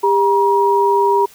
sine tone pair together, 400.6 / 953.5 Hz, G4 / A#5, +38 / +39 cents, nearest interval octave + minor third, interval 1501 cents, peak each -14 / -13 dBFS, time 0.03-1.26 s, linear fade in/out 10 ms, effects white hiss -45 dBFS RMS until 1.34 s

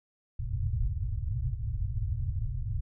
white low-pass noise, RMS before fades -31 dBFS, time 0.39-2.81 s, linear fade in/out 10 ms, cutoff 130 Hz, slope 96 dB/octave, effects none

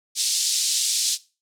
pink band-pass noise, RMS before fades -23 dBFS, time 0.15-1.18 s, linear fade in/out 50 ms, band 4000 to 9200 Hz, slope 24 dB/octave, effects noise-tail reverb RT60 0.3 s tail -18 dB re dry

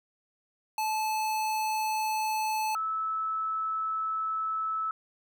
square / sine tone pair in turn, 868 / 1305.4 Hz, A5 / E6, -24 / -17 cents, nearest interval perfect fifth, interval 707 cents, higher second, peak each -28 dBFS, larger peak neither, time 0.78-2.75 / 2.75-4.91 s, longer second, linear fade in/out 2 ms, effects none

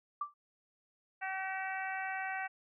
sine tone with exponential decay, 1171 Hz, D6, 5 cents flat, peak -30 dBFS, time 0.21-0.34 s, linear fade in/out 5 ms, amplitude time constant 27 ms
harmonic tone, 381.5 Hz, G4, 47 cents flat, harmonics 2 / 3 / 4 / 5 / 6 / 7, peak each -39 / -50 / -41 / -42 / -46 / -49 dBFS, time 1.21-2.48 s, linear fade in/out 20 ms
effects none

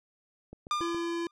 click train, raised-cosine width 2 ms, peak -31 dBFS, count 4, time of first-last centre 0.53-0.946 s, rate 7.21 Hz
45% pulse tone with exponential decay, 1203 Hz, D6, 41 cents sharp, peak -25 dBFS, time 0.71-1.31 s, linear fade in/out 1 ms, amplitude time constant 130 ms
square tone, 339 Hz, E4, 49 cents sharp, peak -31 dBFS, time 0.81-1.27 s, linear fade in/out 2 ms
effects low-pass 6000 Hz 12 dB/octave

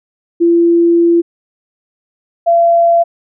sine tone pair in turn, 340 / 680 Hz, F4 / F5, -46 / -46 cents, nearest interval octave, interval 1200 cents, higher second, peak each -6 dBFS, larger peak neither, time 0.4-1.22 / 2.46-3.04 s, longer first, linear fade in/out 20 ms, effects none

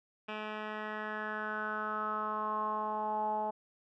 10% pulse tone with low-pass filter sweep, 213.9 Hz, A3, 49 cents flat, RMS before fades -36 dBFS, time 0.28-3.51 s, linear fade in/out 10 ms, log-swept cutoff 2400 to 790 Hz, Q 6.6, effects none

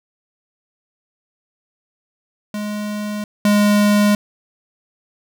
square tone pair in turn, 209 / 206.8 Hz, G#3 / G#3, +11 / -7 cents, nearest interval unison, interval 18 cents, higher first, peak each -23 / -12 dBFS, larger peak second, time 2.54-3.24 / 3.45-4.15 s, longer neither, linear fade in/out 2 ms, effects none

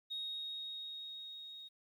sine tone with level ramp, 3749 Hz, A#7, 9 cents sharp, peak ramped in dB -37 to -48 dBFS, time 0.1-1.69 s, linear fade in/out 20 ms, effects tanh soft clip ceiling -34 dBFS + 12-bit

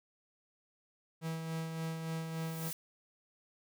45% pulse tone with tremolo, 162.2 Hz, E3, 28 cents flat, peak -35 dBFS, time 1.21-2.72 s, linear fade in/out 50 ms, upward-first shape sine, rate 3.5 Hz, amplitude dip 40%
blue noise with exponential growth, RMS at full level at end -39 dBFS, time 2.13-2.73 s, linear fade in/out 1 ms, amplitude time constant 130 ms
effects none

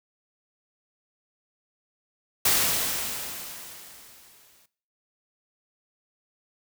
white noise with exponential decay, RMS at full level -20 dBFS, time 2.45-4.66 s, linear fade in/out 5 ms, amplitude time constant 480 ms, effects noise-tail reverb RT60 0.5 s tail -19 dB re dry

